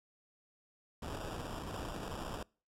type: noise with sample-and-hold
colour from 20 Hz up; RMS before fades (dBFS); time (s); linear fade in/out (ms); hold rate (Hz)
pink; -42; 1.02-2.43; 5; 2100
effects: noise-tail reverb RT60 0.4 s tail -26 dB re dry + low-pass 12000 Hz 12 dB/octave